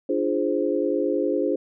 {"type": "chord", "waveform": "sine", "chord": "D half-diminished seventh", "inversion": "none", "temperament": "equal with one note detuned", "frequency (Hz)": [293.7, 344, 415.3, 523.3], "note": ["D4", "F4", "Ab4", "C5"], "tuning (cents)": [0, -26, 0, 0], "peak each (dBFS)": -26, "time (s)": [0.09, 1.56], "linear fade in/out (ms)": 5, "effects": []}